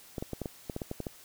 clicks, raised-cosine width 2 ms, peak -21 dBFS, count 11, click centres 0.182 / 0.225 / 0.333 / 0.417 / 0.458 / 0.698 / 0.764 / 0.818 / 0.914 / 1.003 / 1.068 s, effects white hiss -54 dBFS RMS until 1.24 s

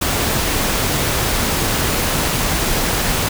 pink noise, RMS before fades -18 dBFS, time 0.01-3.29 s, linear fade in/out 10 ms, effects none

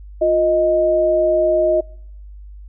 sine tone pair together, 353.1 / 624.7 Hz, F4 / D#5, +19 / +7 cents, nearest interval minor seventh, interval 988 cents, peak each -19 / -13 dBFS, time 0.21-1.81 s, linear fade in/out 10 ms, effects noise-tail reverb RT60 0.7 s tail -26 dB re dry + added 50 Hz sine -34 dBFS peak until 2.68 s

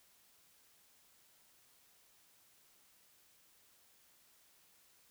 silence, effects white hiss -68 dBFS RMS until 5.1 s

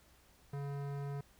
sine tone with hard clipping, 141.2 Hz, C#3, 32 cents sharp, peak -40 dBFS, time 0.53-1.21 s, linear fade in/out 5 ms, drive 17 dB, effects added 60 Hz sine -69 dBFS peak until 1.39 s + pink hiss -66 dBFS RMS until 1.39 s

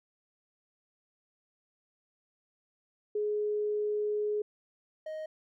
sine / triangle tone pair in turn, 419.6 / 624.5 Hz, G#4 / D#5, +18 / +6 cents, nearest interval perfect fifth, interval 688 cents, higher second, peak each -28 / -34 dBFS, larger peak first, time 3.15-4.42 / 5.06-5.26 s, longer first, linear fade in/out 5 ms, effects none

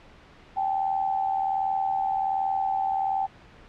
sine tone pair together, 779 / 860.3 Hz, G5 / A5, -11 / -39 cents, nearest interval major second, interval 172 cents, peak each -24 / -30 dBFS, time 0.56-3.27 s, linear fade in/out 20 ms, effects pink hiss -51 dBFS RMS until 3.68 s + low-pass 3000 Hz 12 dB/octave

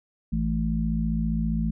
harmonic tone, 55 Hz, A1, in tune, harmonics 1 / 3 / 4, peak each -27 / -27 / -27 dBFS, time 0.32-1.71 s, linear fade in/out 10 ms, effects none

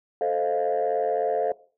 sine chord, F dominant seventh, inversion first, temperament equal, 440 / 523.3 / 622.3 / 698.5 Hz, A4 / C5 / Eb5 / F5, 0 / 0 / 0 / 0 cents, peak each -25 / -27 / -28 / -25 dBFS, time 0.21-1.52 s, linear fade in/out 2 ms, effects noise-tail reverb RT60 0.4 s tail -19 dB re dry + tanh soft clip ceiling -16 dBFS

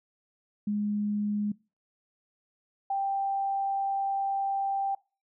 sine tone pair in turn, 207.6 / 786.3 Hz, G#3 / G5, 0 / +5 cents, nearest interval octave + major seventh, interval 2305 cents, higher second, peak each -26 / -26 dBFS, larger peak neither, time 0.67-1.52 / 2.9-4.95 s, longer second, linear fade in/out 5 ms, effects noise-tail reverb RT60 0.3 s tail -22 dB re dry

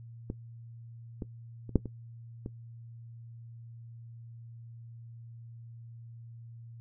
clicks, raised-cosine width 3 ms, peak -21 / -22 / -30 / -9 / -25 / -24 dBFS, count 6, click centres 0.301 / 1.222 / 1.693 / 1.757 / 1.857 / 2.461 s, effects noise-tail reverb RT60 0.1 s tail -17 dB re dry + added 116 Hz sine -45 dBFS peak until 6.8 s

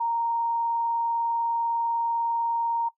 sine tone with vibrato, 929 Hz, A#5, 6 cents flat, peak -23 dBFS, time 0-2.89 s, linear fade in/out 10 ms, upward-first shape sine, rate 20 Hz, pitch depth 13 cents each way, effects noise-tail reverb RT60 0.1 s tail -17 dB re dry

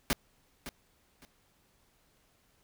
pink noise with echo, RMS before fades -28 dBFS, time 0.1-0.13 s, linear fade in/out 0 ms, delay 560 ms, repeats 2, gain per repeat -13 dB, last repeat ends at 1.25 s, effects pink hiss -69 dBFS RMS until 2.63 s

